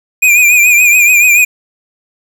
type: tone with vibrato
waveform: square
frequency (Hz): 2435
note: D#7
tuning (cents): -38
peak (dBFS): -5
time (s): 0.22-1.45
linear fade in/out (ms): 10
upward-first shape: triangle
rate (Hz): 7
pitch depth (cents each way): 74
effects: 7-bit